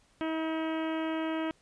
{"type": "harmonic tone with a mistuned harmonic", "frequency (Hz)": 320, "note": "D#4", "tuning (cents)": 49, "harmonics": [1, 2, 3, 4, 5, 6, 7, 8, 9, 10], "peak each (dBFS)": [-31, -37, -41, -43, -45, -47, -48, -49, -50, -51], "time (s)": [0.21, 1.51], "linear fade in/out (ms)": 0, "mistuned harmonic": 5, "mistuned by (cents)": -15, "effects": ["pink hiss -66 dBFS RMS until 1.61 s", "resampled to 22050 Hz"]}